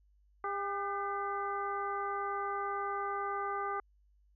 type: harmonic tone with a mistuned harmonic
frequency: 401 Hz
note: G4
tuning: 39 cents sharp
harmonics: 1 / 2 / 3 / 4 / 5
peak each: -40 / -39 / -36 / -45 / -49 dBFS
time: 0.44-3.8 s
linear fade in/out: 2 ms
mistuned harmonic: 4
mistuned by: -76 cents
effects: added 50 Hz sine -64 dBFS peak until 4.35 s